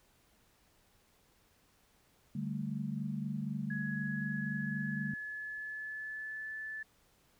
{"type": "chord", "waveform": "sine", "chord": "D suspended fourth", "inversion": "none", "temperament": "equal", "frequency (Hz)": [146.83, 196, 220], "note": ["D3", "G3", "A3"], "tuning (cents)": [0, 0, 0], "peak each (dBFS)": -39, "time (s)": [2.35, 5.14], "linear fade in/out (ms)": 5}
{"type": "tone with pitch glide", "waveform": "sine", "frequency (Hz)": [1678, 1745.2], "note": ["G#6", "A6"], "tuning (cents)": [17, -15], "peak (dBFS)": -39, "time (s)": [3.7, 6.83], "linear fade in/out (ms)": 5, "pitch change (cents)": 68, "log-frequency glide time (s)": [4.06, 6.55]}
{"effects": ["pink hiss -69 dBFS RMS until 7.39 s"]}